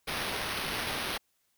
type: noise with sample-and-hold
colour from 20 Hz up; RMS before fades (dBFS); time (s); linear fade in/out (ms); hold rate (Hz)
white; -34; 0.07-1.18; 10; 7350
effects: white hiss -74 dBFS RMS until 1.57 s